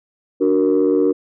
sine chord, D augmented, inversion none, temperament equal, 293.7 / 370 / 466.2 Hz, D4 / F#4 / A#4, 0 / 0 / 0 cents, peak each -16 dBFS, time 0.4-1.13 s, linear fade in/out 20 ms, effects tanh soft clip ceiling -7 dBFS

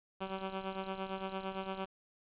10% pulse tone with tremolo, 191.4 Hz, G3, 41 cents flat, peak -27 dBFS, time 0.2-1.86 s, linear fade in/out 20 ms, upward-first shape sine, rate 8.8 Hz, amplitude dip 65%, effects resampled to 8000 Hz + 9-bit

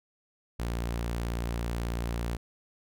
sawtooth tone, 58.27 Hz, A#1, in tune, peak -26 dBFS, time 0.59-2.37 s, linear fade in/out 10 ms, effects none

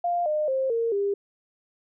sine tone with pitch steps, 698.5 / 608.1 / 529.4 / 460.8 / 401.2 Hz, F5 / D#5 / C5 / A#4 / G4, 0 / -40 / +20 / -20 / +40 cents, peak -22 dBFS, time 0.04-1.14 s, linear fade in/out 5 ms, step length 220 ms, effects none

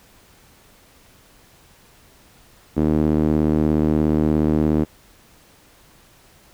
sawtooth tone with band-pass filter, 76.9 Hz, D#2, 20 cents flat, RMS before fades -18 dBFS, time 2.76-4.85 s, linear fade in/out 20 ms, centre 290 Hz, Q 1.9, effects pink hiss -52 dBFS RMS until 6.53 s

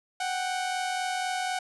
sawtooth tone pair together, 740 / 784 Hz, F#5 / G5, 0 / 0 cents, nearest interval minor second, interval 100 cents, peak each -25 / -32 dBFS, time 0.2-1.59 s, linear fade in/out 5 ms, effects resampled to 24000 Hz

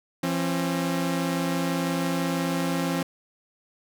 sawtooth tone pair together, 170.43 / 268.6 Hz, F3 / C4, -42 / +46 cents, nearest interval minor sixth, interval 788 cents, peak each -23 dBFS, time 0.23-3.03 s, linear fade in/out 5 ms, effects none

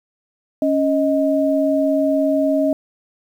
sine tone pair together, 277.2 / 625.9 Hz, C#4 / D#5, 0 / +10 cents, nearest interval octave + major second, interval 1410 cents, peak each -17 dBFS, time 0.62-2.73 s, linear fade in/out 2 ms, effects 8-bit

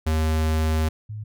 square / sine tone pair in turn, 78.8 / 106.68 Hz, D#2 / G#2, +23 / +47 cents, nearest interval perfect fourth, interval 524 cents, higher second, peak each -20 / -30 dBFS, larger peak first, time 0.06-0.89 / 1.09-1.24 s, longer first, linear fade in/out 10 ms, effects none

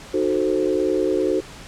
sine chord, D# diminished seventh, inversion none, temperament equal with one note detuned, 307.7 / 370 / 440 / 523.3 Hz, D#4 / F#4 / A4 / C5, -19 / 0 / 0 / 0 cents, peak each -24 / -21 / -24 / -25 dBFS, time 0.13-1.41 s, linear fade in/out 20 ms, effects pink hiss -40 dBFS RMS until 1.67 s + low-pass 8000 Hz 12 dB/octave

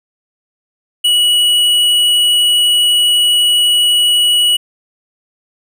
sine tone with hard clipping, 2928 Hz, F#7, 19 cents flat, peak -10 dBFS, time 1.04-4.57 s, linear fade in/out 10 ms, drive 9 dB, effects none

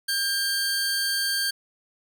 sawtooth tone pair together, 1600 / 4525 Hz, G6 / C#8, +35 / +35 cents, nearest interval octave + tritone, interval 1800 cents, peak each -23 dBFS, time 0.08-1.51 s, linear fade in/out 10 ms, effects none

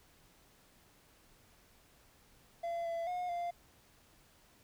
triangle tone with pitch steps, 681 / 672 / 719 / 695 Hz, F5 / E5 / F#5 / F5, -44 / +33 / -50 / -9 cents, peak -33 dBFS, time 2.63-3.51 s, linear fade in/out 10 ms, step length 220 ms, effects pink hiss -65 dBFS RMS until 4.63 s

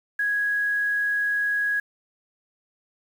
sine tone, 1661.2 Hz, G#6, in tune, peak -21 dBFS, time 0.19-1.8 s, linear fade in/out 5 ms, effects 8-bit

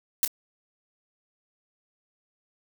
blue noise with echo, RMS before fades -22 dBFS, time 0.23-0.25 s, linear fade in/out 0 ms, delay 27 ms, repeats 1, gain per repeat -8 dB, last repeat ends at 0.277 s, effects none

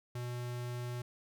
square tone, 122.2 Hz, B2, 18 cents flat, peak -38 dBFS, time 0.15-1.02 s, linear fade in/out 5 ms, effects none

